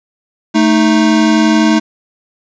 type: tone pair together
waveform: square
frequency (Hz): 220 / 311.7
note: A3 / D#4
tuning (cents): 0 / +3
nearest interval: tritone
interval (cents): 603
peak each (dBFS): -11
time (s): 0.54-1.8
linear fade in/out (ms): 20
effects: resampled to 16000 Hz + 7-bit